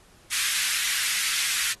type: high-pass noise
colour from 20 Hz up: pink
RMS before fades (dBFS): -26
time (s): 0.31-1.74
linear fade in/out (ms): 20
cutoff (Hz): 1700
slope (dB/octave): 24
effects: pink hiss -56 dBFS RMS until 1.8 s + AAC 32 kbps